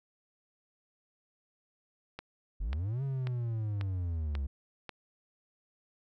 click train, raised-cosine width 0.3 ms, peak -24 dBFS, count 6, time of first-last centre 2.19-4.893 s, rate 1.85 Hz
triangle linear two-way sweep, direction up then down, 39.81 to 138.59 to 66.2 Hz, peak -29 dBFS, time 2.6-4.47 s, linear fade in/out 10 ms, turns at 3.03 s
effects none

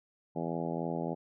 harmonic tone, 83.3 Hz, E2, 19 cents sharp, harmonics 2 / 3 / 4 / 5 / 6 / 7 / 8 / 9 / 10, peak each -37 / -39 / -40 / -41 / -42 / -42 / -43 / -44 / -44 dBFS, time 0.35-1.15 s, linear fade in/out 20 ms, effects none

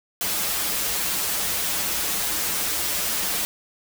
white noise with comb filter, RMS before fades -25 dBFS, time 0.21-3.45 s, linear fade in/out 0 ms, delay 7.8 ms, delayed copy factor -0.75, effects none

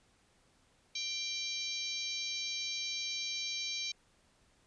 harmonic tone with a mistuned harmonic, 787 Hz, G5, 7 cents sharp, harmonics 3 / 4 / 5 / 6 / 7 / 8, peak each -42 / -45 / -39 / -45 / -44 / -45 dBFS, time 0.95-3.92 s, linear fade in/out 5 ms, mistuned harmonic 6, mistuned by -46 cents, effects pink hiss -69 dBFS RMS until 4.66 s + resampled to 22050 Hz

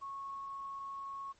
sine tone with quantisation, 1100 Hz, C#6, 14 cents flat, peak -40 dBFS, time 0.01-1.33 s, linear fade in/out 20 ms, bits 11, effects pink hiss -68 dBFS RMS until 1.39 s + MP3 32 kbps

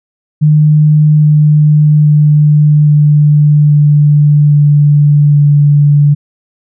sine tone with pitch steps, 151.7 / 150.65 / 149.61 / 148.58 / 147.55 / 146.53 / 145.52 Hz, D#3 / D3 / D3 / D3 / D3 / D3 / D3, -44 / +44 / +32 / +20 / +8 / -4 / -16 cents, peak -3 dBFS, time 0.41-6.15 s, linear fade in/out 20 ms, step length 820 ms, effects none

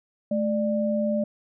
sine tone pair together, 216.2 / 593.4 Hz, A3 / D5, -30 / +18 cents, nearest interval octave + perfect fourth, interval 1748 cents, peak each -24 / -25 dBFS, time 0.31-1.24 s, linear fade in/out 5 ms, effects none

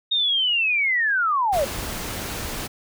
sine linear sweep, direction down, 3729 to 517 Hz, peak -18 dBFS, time 0.11-1.65 s, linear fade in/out 10 ms
pink noise, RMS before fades -30 dBFS, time 1.52-2.68 s, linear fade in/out 20 ms
effects none

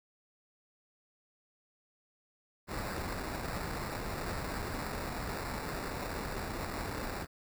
pink noise with sample-and-hold, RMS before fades -38 dBFS, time 2.67-7.27 s, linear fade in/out 50 ms, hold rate 3150 Hz, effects none

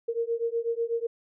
sine beating tone pair, 459.9 / 468 Hz, A#4 / A#4, -23 / +7 cents, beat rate 8.1 Hz, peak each -29 / -29 dBFS, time 0.08-1.07 s, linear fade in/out 10 ms, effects none

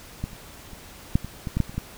clicks, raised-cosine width 5 ms, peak -15 / -30 / -28 / -6 / -21 / -17 / -11 / -8 / -25 / -30 / -14 dBFS, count 11, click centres 0.24 / 0.332 / 0.733 / 1.155 / 1.246 / 1.472 / 1.57 / 1.603 / 1.695 / 1.745 / 1.78 s, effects pink hiss -45 dBFS RMS until 1.97 s

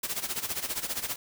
white noise with tremolo, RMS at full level -30 dBFS, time 0.03-1.16 s, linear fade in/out 5 ms, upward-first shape sine, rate 15 Hz, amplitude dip 80%, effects none

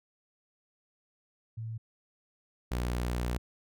sine / sawtooth tone pair in turn, 112.5 / 60.41 Hz, A2 / B1, +39 / -38 cents, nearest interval major seventh, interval 1077 cents, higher first, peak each -35 / -26 dBFS, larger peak second, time 1.57-1.78 / 2.71-3.38 s, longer second, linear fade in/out 10 ms, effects none

